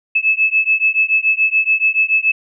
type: beating tone pair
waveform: sine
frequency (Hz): 2602 / 2609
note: E7 / E7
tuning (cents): -23 / -18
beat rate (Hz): 7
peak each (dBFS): -15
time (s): 0.15-2.32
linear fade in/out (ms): 10
effects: none